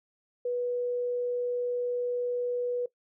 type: tone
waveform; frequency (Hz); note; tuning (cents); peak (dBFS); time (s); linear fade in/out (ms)
sine; 489.1; B4; -17; -27; 0.45-2.86; 5
effects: noise-tail reverb RT60 0.1 s tail -19 dB re dry